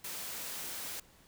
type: high-pass noise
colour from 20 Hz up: white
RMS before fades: -41 dBFS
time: 0.04-1 s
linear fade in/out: 5 ms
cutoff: 120 Hz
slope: 12 dB/octave
effects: pink hiss -62 dBFS RMS until 1.27 s